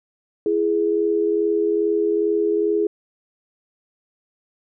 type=tone pair together; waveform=sine; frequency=334.9 / 417.3 Hz; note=E4 / G#4; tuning=+27 / +8 cents; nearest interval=major third; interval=381 cents; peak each=-22 / -18 dBFS; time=0.46-2.87 s; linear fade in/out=2 ms; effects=none